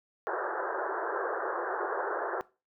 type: band-pass noise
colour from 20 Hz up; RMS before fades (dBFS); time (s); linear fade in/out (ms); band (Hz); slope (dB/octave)
pink; -33; 0.27-2.41; 0; 350 to 1700; 96
effects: noise-tail reverb RT60 0.3 s tail -20 dB re dry